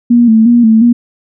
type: tone with vibrato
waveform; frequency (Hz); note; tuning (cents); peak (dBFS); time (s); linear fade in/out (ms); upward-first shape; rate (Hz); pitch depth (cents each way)
sine; 230; A#3; -23; -3; 0.1-0.93; 10; square; 2.8; 63
effects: none